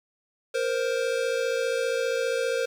square tone pair together, 468.3 / 523.3 Hz, A#4 / C5, +8 / 0 cents, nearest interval major second, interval 192 cents, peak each -28 dBFS, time 0.54-2.66 s, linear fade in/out 10 ms, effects low-pass 8000 Hz 12 dB/octave + 8-bit

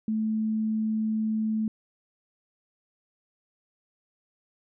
sine tone, 218.3 Hz, A3, 13 cents flat, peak -24 dBFS, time 0.08-1.68 s, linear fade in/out 2 ms, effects none

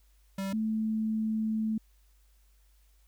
square / sine tone pair in turn, 194.1 / 218.9 Hz, G3 / A3, -17 / -9 cents, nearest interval major second, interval 208 cents, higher second, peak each -32 / -27 dBFS, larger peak second, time 0.38-0.53 / 0.53-1.78 s, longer second, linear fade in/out 5 ms, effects added 50 Hz sine -60 dBFS peak until 3.07 s + white hiss -71 dBFS RMS until 3.07 s

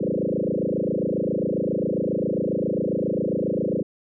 sine tone with frequency modulation, 350.9 Hz, F4, 8 cents sharp, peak -21 dBFS, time 0-3.83 s, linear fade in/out 10 ms, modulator 27.4 Hz, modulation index 7.2, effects none

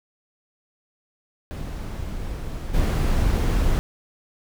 brown noise with level steps, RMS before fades -30 / -20 dBFS, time 1.51-3.79 s, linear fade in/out 0 ms, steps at 2.73 s, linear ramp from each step 20 ms, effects none

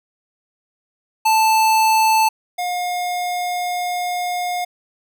square tone pair in turn, 880 / 714.7 Hz, A5 / F5, 0 / +40 cents, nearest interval major third, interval 360 cents, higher first, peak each -13 / -21 dBFS, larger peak first, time 1.25-2.29 / 2.58-4.65 s, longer second, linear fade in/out 10 ms, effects none

